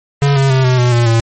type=tone with pitch steps; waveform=square; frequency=141.2 / 136.39 / 131.74 / 127.26 / 122.92 / 118.73 / 114.69 Hz; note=C#3 / C#3 / C3 / C3 / B2 / A#2 / A#2; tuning=+32 / -28 / +12 / -48 / -8 / +32 / -28 cents; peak=-9 dBFS; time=0.22-1.2 s; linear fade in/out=0 ms; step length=140 ms; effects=MP3 32 kbps